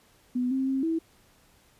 sine tone with pitch steps, 248.7 / 264.9 / 267.1 / 326.1 Hz, B3 / C4 / C4 / E4, +12 / +22 / +36 / -19 cents, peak -24 dBFS, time 0.35-0.99 s, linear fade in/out 10 ms, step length 160 ms, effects pink hiss -61 dBFS RMS until 1.79 s + resampled to 32000 Hz

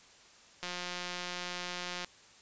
click train, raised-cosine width 0.2 ms, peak -21 dBFS, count 253, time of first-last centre 0.63-2.046 s, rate 178 Hz, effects white hiss -58 dBFS RMS until 2.41 s + resampled to 16000 Hz

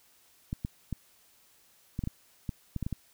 clicks, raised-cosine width 5 ms, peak -20 dBFS, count 11, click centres 0.529 / 0.649 / 0.927 / 1.991 / 2.038 / 2.074 / 2.492 / 2.763 / 2.827 / 2.865 / 2.927 s, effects white hiss -63 dBFS RMS until 3.13 s

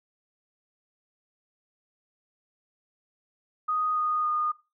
sine tone with pitch steps, 1244.5 / 1234.5 / 1224.5 Hz, D#6 / D#6 / D#6, 0 / -14 / -28 cents, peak -24 dBFS, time 3.68-4.52 s, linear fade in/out 10 ms, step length 280 ms, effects noise-tail reverb RT60 0.3 s tail -19 dB re dry

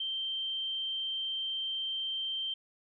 sine tone, 3136 Hz, G7, in tune, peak -32 dBFS, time 0-2.54 s, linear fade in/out 5 ms, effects none

